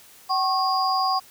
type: tone cluster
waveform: sine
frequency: 761 / 1091 / 4861 Hz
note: F#5 / C#6 / D#8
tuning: +48 / -28 / -41 cents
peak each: -23 / -23 / -27 dBFS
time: 0.29-1.2 s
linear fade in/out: 20 ms
effects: white hiss -50 dBFS RMS until 1.3 s